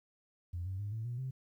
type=tone with pitch steps; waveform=sine; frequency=87.31 / 94.66 / 102.64 / 111.28 / 120.65 / 130.82 Hz; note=F2 / F#2 / G#2 / A2 / B2 / C3; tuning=0 / +40 / -20 / +20 / -40 / 0 cents; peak=-35 dBFS; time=0.53-1.31 s; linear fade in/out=10 ms; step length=130 ms; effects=tanh soft clip ceiling -31 dBFS + 12-bit